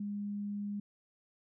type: tone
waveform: sine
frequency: 204.3 Hz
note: G#3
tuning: 28 cents flat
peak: -35 dBFS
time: 0-0.8 s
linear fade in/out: 5 ms
effects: none